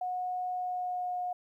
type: tone with pitch glide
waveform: sine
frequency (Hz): 729 to 721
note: F#5 to F#5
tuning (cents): -26 to -45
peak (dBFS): -31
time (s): 0.01-1.33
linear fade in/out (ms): 5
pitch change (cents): -19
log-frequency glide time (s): 0.5-1.21
effects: 12-bit